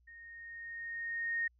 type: tone with level ramp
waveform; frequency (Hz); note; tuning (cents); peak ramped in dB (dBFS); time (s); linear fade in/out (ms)
sine; 1853; A#6; -11; -51 to -30; 0.07-1.48; 10
effects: added 60 Hz sine -66 dBFS peak until 1.59 s